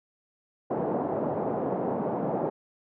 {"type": "band-pass noise", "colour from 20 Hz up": "white", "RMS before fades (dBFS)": -29, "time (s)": [0.7, 2.5], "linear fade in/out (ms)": 10, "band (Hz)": [140, 740], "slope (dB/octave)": 24, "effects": []}